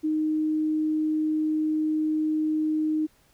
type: tone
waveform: sine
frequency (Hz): 309.9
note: D#4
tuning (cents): -7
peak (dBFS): -22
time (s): 0.03-3.07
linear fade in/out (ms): 20
effects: pink hiss -62 dBFS RMS until 3.33 s

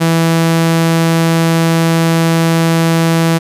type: tone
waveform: sawtooth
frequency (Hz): 164.81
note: E3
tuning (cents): 0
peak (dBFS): -5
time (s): 0-3.39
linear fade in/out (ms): 20
effects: resampled to 32000 Hz

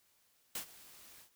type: noise with ADSR envelope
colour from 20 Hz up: white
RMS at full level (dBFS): -38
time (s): 0.55-1.3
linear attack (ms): 5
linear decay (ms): 94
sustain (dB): -19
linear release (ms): 93
effects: white hiss -72 dBFS RMS until 1.35 s

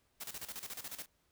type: noise with tremolo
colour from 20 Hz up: white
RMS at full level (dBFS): -43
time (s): 0.2-1.06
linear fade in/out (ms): 10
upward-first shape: square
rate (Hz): 14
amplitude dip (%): 75
effects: pink hiss -75 dBFS RMS until 1.31 s

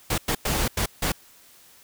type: noise bursts at uneven times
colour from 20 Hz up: pink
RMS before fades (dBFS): -24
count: 5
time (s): 0.1-0.18 / 0.28-0.35 / 0.45-0.68 / 0.77-0.86 / 1.02-1.12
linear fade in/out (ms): 5
effects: white hiss -53 dBFS RMS until 1.83 s

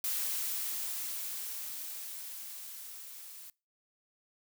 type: noise with level ramp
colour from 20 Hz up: blue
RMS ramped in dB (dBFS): -33 to -49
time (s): 0.04-3.5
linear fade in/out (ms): 2
effects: noise-tail reverb RT60 0.3 s tail -24 dB re dry

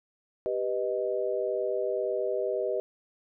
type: chord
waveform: sine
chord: G augmented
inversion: none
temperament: equal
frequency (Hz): 392 / 493.9 / 622.3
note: G4 / B4 / D#5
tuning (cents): 0 / 0 / 0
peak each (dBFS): -31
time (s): 0.46-2.8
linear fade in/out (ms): 0
effects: none

